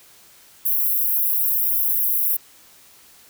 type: high-pass noise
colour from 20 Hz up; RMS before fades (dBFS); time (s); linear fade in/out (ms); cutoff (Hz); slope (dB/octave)
pink; -20; 0.65-2.37; 10; 12000; 48
effects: white hiss -50 dBFS RMS until 3.29 s